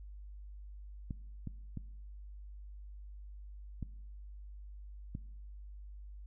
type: clicks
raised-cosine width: 5 ms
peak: -27 dBFS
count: 5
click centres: 1.108 / 1.473 / 1.773 / 3.827 / 5.151 s
effects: noise-tail reverb RT60 0.9 s tail -20 dB re dry + added 50 Hz sine -46 dBFS peak until 6.26 s